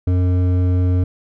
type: tone with hard clipping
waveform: triangle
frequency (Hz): 90.5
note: F#2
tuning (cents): -38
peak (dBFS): -15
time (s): 0.07-1.04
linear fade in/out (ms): 5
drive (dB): 14
effects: none